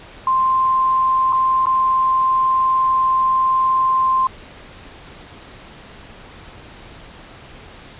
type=tone with dropouts; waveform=sine; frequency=1046.5 Hz; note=C6; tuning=in tune; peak=-13 dBFS; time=0.27-4.27 s; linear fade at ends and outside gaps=2 ms; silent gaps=1.325-1.329 / 1.657-1.668 s; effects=pink hiss -40 dBFS RMS until 7.99 s + resampled to 8000 Hz